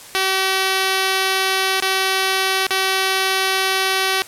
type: tone with dropouts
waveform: 5% pulse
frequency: 381.6 Hz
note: G4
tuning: 47 cents flat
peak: -5 dBFS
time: 0.15-4.22 s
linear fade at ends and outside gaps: 0 ms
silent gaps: 1.801-1.824 / 2.668-2.707 s
effects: white hiss -39 dBFS RMS until 4.27 s + low-pass 12000 Hz 12 dB/octave